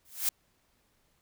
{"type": "noise with exponential growth", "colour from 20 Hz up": "blue", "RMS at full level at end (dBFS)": -24, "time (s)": [0.05, 0.29], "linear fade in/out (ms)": 2, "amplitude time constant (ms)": 52, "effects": ["pink hiss -71 dBFS RMS until 1.21 s"]}